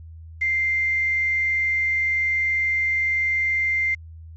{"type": "tone with quantisation", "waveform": "sine", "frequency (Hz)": 2093, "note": "C7", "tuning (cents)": 0, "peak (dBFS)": -19, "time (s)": [0.41, 3.95], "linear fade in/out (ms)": 10, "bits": 7, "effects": ["added 81 Hz sine -38 dBFS peak until 4.36 s", "resampled to 16000 Hz"]}